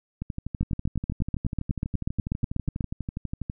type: two click trains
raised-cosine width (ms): 5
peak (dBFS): -18 / -13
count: 41 / 19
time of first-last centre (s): 0.22-3.499 / 0.61-2.808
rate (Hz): 12.2 / 8.19
effects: none